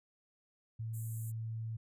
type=tone; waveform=sine; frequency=112.5 Hz; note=A2; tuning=39 cents sharp; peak=-37 dBFS; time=0.79-1.77 s; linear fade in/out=10 ms
type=high-pass noise; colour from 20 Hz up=white; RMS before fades=-50 dBFS; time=0.93-1.32 s; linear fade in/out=20 ms; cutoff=7000 Hz; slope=96 dB/octave
effects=resampled to 32000 Hz